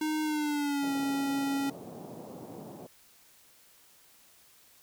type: tone with pitch glide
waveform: square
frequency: 308.8 to 276.7 Hz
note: D#4 to C#4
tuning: -13 to -3 cents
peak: -29 dBFS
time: 0.01-1.7 s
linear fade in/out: 5 ms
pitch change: -190 cents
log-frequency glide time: 0.23-0.91 s
type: band-pass noise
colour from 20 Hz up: pink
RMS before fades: -45 dBFS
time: 0.82-2.87 s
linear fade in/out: 10 ms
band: 150 to 790 Hz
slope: 24 dB/octave
effects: white hiss -60 dBFS RMS until 4.82 s